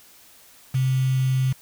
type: tone with quantisation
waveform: sine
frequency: 130.81 Hz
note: C3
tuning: in tune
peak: -18 dBFS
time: 0.74-1.53 s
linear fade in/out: 10 ms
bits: 6
effects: white hiss -51 dBFS RMS until 1.61 s